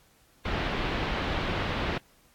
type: low-pass noise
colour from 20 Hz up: pink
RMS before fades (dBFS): -30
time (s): 0.45-1.98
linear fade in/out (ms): 5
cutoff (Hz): 3500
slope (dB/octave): 24
effects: pink hiss -62 dBFS RMS until 2.34 s + AAC 64 kbps